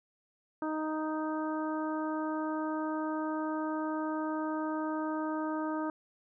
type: harmonic tone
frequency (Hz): 311.1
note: D#4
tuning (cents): 0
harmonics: 1 / 2 / 3 / 4 / 5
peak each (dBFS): -33 / -39 / -39 / -41 / -46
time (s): 0.62-5.9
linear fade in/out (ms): 2
effects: none